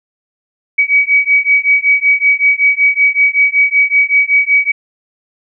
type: beating tone pair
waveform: sine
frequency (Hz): 2266 / 2271.3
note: C#7 / C#7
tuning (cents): +37 / +42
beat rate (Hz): 5.3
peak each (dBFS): -11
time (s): 0.78-4.72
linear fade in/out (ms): 10
effects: none